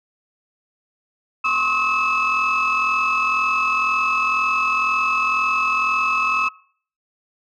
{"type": "tone cluster", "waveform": "sine", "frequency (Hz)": [1057, 1099, 1278, 2606], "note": ["C6", "C#6", "D#6", "E7"], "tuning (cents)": [17, -15, 46, -20], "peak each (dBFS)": [-25, -24, -20, -19], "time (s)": [1.44, 6.49], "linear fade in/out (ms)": 10, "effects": ["noise-tail reverb RT60 0.5 s tail -22 dB re dry", "tanh soft clip ceiling -12 dBFS"]}